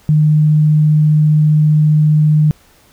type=tone; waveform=sine; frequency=152.5 Hz; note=D#3; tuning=34 cents flat; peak=-7 dBFS; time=0.09-2.51 s; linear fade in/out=0 ms; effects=pink hiss -49 dBFS RMS until 2.92 s